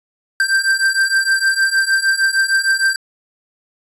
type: beating tone pair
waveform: square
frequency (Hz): 1568 / 1574.5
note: G6 / G6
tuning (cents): 0 / +7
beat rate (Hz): 6.5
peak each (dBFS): -18 / -16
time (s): 0.4-2.96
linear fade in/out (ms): 2
effects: resampled to 24000 Hz

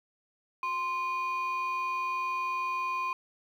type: tone pair together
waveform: sine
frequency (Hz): 1043 / 2452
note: C6 / D#7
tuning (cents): -6 / -26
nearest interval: octave + minor third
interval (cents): 1480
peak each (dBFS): -28 / -34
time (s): 0.63-3.13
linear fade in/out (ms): 2
effects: tanh soft clip ceiling -26 dBFS + 10-bit

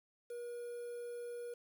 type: tone with quantisation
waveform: triangle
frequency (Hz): 479.6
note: A#4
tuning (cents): +49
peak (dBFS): -40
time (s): 0.3-1.54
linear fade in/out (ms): 5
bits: 10
effects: none

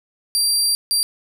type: tone bursts at uneven times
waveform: 25% pulse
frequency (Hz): 4717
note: D8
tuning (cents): +7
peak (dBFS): -11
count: 2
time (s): 0.35-0.75 / 0.91-1.03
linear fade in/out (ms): 0
effects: none

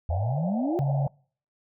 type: exponential sweep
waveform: sine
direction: up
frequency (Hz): 77.78 to 370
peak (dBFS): -24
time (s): 0.09-0.79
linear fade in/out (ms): 0
type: band-pass noise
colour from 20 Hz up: pink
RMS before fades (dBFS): -35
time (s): 0.1-1.08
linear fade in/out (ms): 2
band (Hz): 550 to 810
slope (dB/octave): 96
type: tone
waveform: sine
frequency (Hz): 138.59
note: C#3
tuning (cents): 0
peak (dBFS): -22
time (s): 0.79-1.07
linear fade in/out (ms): 5
effects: noise-tail reverb RT60 0.5 s tail -26 dB re dry

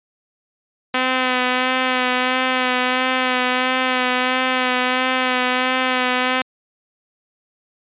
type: tone with vibrato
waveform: 5% pulse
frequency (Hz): 254.5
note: C4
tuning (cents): -48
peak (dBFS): -5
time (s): 0.94-6.42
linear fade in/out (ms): 5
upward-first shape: sine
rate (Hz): 1.5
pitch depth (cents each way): 23
effects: resampled to 8000 Hz

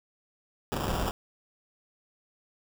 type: noise with sample-and-hold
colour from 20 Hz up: pink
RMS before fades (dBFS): -30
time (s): 0.72-1.11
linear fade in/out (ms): 0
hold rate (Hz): 2100
effects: none

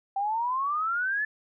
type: exponential sweep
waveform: sine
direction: up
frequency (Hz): 775 to 1755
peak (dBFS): -25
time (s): 0.16-1.25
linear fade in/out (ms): 5
effects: none

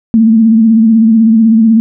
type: tone with vibrato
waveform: sine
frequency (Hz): 223.6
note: A3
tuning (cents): +28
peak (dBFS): -3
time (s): 0.14-1.8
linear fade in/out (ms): 0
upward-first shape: sine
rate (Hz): 16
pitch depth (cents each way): 54
effects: none

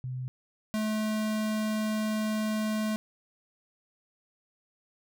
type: tone pair in turn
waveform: sine / square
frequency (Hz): 127.8 / 215.7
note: C3 / A3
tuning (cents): -40 / -34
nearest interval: major sixth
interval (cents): 906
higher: second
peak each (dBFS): -32 / -28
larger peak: second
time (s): 0.04-0.28 / 0.74-2.96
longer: second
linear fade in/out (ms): 0
effects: none

